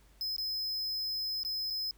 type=tone with dropouts; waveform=square; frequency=5100 Hz; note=D#8; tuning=42 cents sharp; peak=-33 dBFS; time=0.21-1.91 s; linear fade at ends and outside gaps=1 ms; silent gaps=0.364-0.382 / 1.433-1.449 / 1.702-1.706 s; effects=added 50 Hz sine -60 dBFS peak until 1.97 s + pink hiss -66 dBFS RMS until 1.97 s